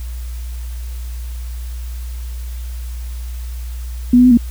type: tone with pitch steps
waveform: sine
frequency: 245.2 / 248.6 / 252.4 / 236.4 Hz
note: B3 / B3 / B3 / A#3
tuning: -12 / +12 / +38 / +24 cents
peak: -5 dBFS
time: 4.13-4.374 s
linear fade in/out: 5 ms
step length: 61 ms
effects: added 60 Hz sine -23 dBFS peak until 4.5 s + white hiss -42 dBFS RMS until 4.5 s